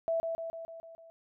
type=tone with echo; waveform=sine; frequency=659.3 Hz; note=E5; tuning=in tune; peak=-27 dBFS; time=0.08-0.2 s; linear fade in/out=0 ms; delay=150 ms; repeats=6; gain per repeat=-4 dB; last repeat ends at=1.1 s; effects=none